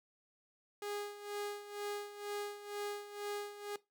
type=tone with tremolo; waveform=sawtooth; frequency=411.1 Hz; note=G#4; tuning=18 cents flat; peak=-34 dBFS; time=0.82-3.76 s; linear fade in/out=2 ms; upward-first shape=sine; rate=2.1 Hz; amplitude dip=75%; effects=noise-tail reverb RT60 0.2 s tail -19 dB re dry